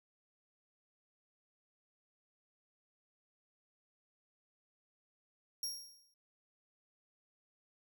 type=tone with exponential decay; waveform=sawtooth; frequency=5588 Hz; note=F8; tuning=in tune; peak=-32 dBFS; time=5.63-6.14 s; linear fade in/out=2 ms; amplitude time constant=110 ms; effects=none